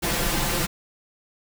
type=noise with comb filter; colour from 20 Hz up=pink; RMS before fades=-24 dBFS; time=0.02-0.67 s; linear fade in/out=20 ms; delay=5.8 ms; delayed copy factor=+0.65; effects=none